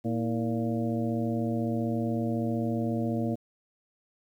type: harmonic tone with a mistuned harmonic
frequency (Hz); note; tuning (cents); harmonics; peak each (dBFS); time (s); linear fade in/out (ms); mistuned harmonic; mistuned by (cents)
115.9; A#2; -10; 1 / 2 / 3 / 4 / 5 / 6; -32 / -29 / -34 / -38 / -37 / -40; 0.04-3.36; 20; 3; -110
effects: 10-bit